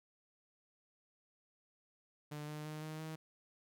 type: tone with pitch steps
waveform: sawtooth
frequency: 149.2 / 151.37 / 153.57 / 155.81 / 158.07 Hz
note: D3 / D#3 / D#3 / D#3 / D#3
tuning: +28 / -47 / -22 / +3 / +28 cents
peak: -39 dBFS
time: 2.31-3.16 s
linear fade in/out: 10 ms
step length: 170 ms
effects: none